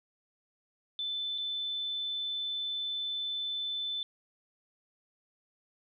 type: tone with dropouts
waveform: sine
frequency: 3520 Hz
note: A7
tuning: in tune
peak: -32 dBFS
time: 0.99-4.03 s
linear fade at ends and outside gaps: 1 ms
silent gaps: 1.379-1.383 s
effects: none